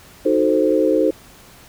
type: chord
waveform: sine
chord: D# diminished seventh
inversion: none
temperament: equal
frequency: 311.1 / 370 / 440 / 523.3 Hz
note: D#4 / F#4 / A4 / C5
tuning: 0 / 0 / 0 / 0 cents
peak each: -18 / -21 / -19 / -18 dBFS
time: 0.25-1.11 s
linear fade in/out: 10 ms
effects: pink hiss -45 dBFS RMS until 1.68 s